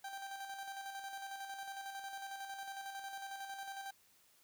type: tone with tremolo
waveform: 30% pulse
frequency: 784 Hz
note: G5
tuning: in tune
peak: -40 dBFS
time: 0.04-3.91 s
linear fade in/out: 5 ms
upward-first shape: square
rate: 11 Hz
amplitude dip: 40%
effects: white hiss -69 dBFS RMS until 4.43 s